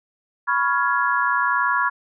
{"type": "chord", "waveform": "sine", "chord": "C# dominant seventh", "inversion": "third", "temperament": "equal with one note detuned", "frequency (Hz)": [987.8, 1108.7, 1396.9, 1673.7], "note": ["B5", "C#6", "E#6", "G#6"], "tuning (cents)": [0, 0, 0, 13], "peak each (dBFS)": -23, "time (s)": [0.47, 1.9], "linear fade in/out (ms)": 20, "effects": []}